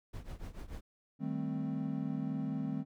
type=noise with tremolo; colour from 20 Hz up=brown; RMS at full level=-40 dBFS; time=0.13-0.81 s; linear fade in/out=10 ms; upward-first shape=triangle; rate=6.9 Hz; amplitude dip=90%
type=chord; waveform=triangle; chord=A half-diminished seventh; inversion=second; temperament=equal; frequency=155.56 / 196 / 220 / 261.6 Hz; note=Eb3 / G3 / A3 / C4; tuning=0 / 0 / 0 / 0 cents; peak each=-37 / -39 / -38 / -36 dBFS; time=1.19-2.85 s; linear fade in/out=50 ms
effects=none